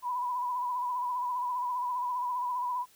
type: tone with vibrato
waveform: sine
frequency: 988 Hz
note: B5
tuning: in tune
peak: -29 dBFS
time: 0.02-2.86 s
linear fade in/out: 50 ms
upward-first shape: sine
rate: 15 Hz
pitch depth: 45 cents each way
effects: white hiss -61 dBFS RMS until 2.95 s